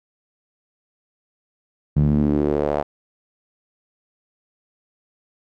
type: tone with band-pass filter sweep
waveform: sawtooth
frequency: 73.42 Hz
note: D2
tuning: in tune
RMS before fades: -19 dBFS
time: 1.96-2.83 s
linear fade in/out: 10 ms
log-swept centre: 150 to 700 Hz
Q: 2.7
effects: none